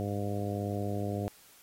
harmonic tone, 101.6 Hz, G#2, 38 cents flat, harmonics 1 / 2 / 3 / 4 / 5 / 6 / 7, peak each -34 / -37 / -39 / -40 / -41 / -42 / -42 dBFS, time 0-1.28 s, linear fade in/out 0 ms, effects white hiss -58 dBFS RMS until 1.62 s + AAC 48 kbps

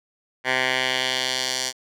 10% pulse tone with band-pass filter sweep, 129.1 Hz, C3, 23 cents flat, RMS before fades -24 dBFS, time 0.44-1.73 s, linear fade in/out 50 ms, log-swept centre 1900 to 5700 Hz, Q 1.5, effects none

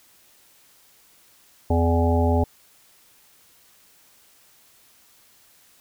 harmonic tone, 84 Hz, E2, 33 cents sharp, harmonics 1 / 3 / 5 / 7 / 9 / 10, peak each -19 / -24 / -26 / -27 / -29 / -29 dBFS, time 1.7-2.44 s, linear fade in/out 5 ms, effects white hiss -56 dBFS RMS until 5.8 s

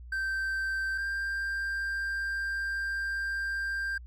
triangle tone pair in turn, 1559 / 1586.3 Hz, G6 / G6, -10 / +20 cents, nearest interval unison, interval 30 cents, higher second, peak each -27 / -28 dBFS, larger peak first, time 0.12-0.98 / 0.98-3.98 s, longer second, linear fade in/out 5 ms, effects added 60 Hz sine -43 dBFS peak until 4.06 s

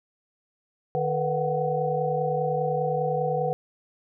sine tone cluster, 152.7 / 448.7 / 493.7 / 722 / 752 Hz, D#3 / A4 / B4 / F#5 / F#5, -32 / +34 / -1 / -43 / +28 cents, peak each -30 / -32 / -26 / -35 / -29 dBFS, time 0.95-3.53 s, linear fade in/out 0 ms, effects none

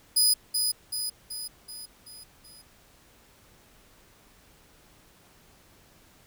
20% pulse tone with echo, 4978 Hz, D#8, in tune, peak -13 dBFS, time 0.16-0.34 s, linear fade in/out 10 ms, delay 380 ms, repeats 6, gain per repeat -5 dB, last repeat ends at 2.62 s, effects pink hiss -58 dBFS RMS until 6.26 s

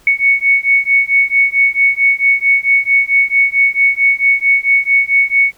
sine beating tone pair, 2217 / 2221.5 Hz, C#7 / C#7, 0 / +3 cents, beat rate 4.5 Hz, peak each -12 dBFS, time 0.07-5.52 s, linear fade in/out 2 ms, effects pink hiss -49 dBFS RMS until 5.57 s

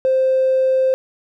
triangle tone with tanh clipping, 523.3 Hz, C5, in tune, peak -12 dBFS, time 0.05-0.94 s, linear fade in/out 0 ms, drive 1 dB, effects none

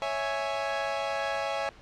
sawtooth chord, C# minor, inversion none, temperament equal, 554.4 / 659.3 / 830.6 Hz, C#5 / E5 / G#5, 0 / 0 / 0 cents, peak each -29 dBFS, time 0.02-1.69 s, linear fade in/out 0 ms, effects pink hiss -53 dBFS RMS until 1.81 s + low-pass 4000 Hz 12 dB/octave

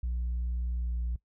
sine tone with pitch glide, 60.2 to 59.37 Hz, B1 to A#1, -44 to +32 cents, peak -27 dBFS, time 0.03-1.16 s, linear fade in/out 5 ms, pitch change -24 cents, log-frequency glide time 0.78-0.91 s, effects noise-tail reverb RT60 0.1 s tail -19 dB re dry + tanh soft clip ceiling -27 dBFS

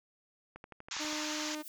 click train, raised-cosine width 0.5 ms, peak -32 dBFS, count 8, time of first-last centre 0.56-1.129 s, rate 12.3 Hz
white band-pass noise, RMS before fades -39 dBFS, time 0.91-1.55 s, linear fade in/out 2 ms, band 820 to 7000 Hz, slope 96 dB/octave
sawtooth tone, 304.3 Hz, D#4, 38 cents flat, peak -34 dBFS, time 0.99-1.63 s, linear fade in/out 20 ms
violet noise with exponential growth, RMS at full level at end -43 dBFS, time 1.5-1.68 s, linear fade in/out 0 ms, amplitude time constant 37 ms
effects none

